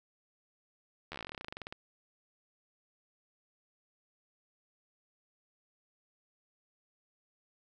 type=slowing click train; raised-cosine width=0.3 ms; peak=-25 dBFS; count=22; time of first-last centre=1.12-1.725 s; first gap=12 ms; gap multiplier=1.08; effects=11-bit